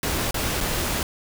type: noise with dropouts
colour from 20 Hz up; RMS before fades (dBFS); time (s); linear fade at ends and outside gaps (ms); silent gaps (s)
pink; -25; 0.03-1.03; 1; 0.31-0.343 / 0.605-0.609
effects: none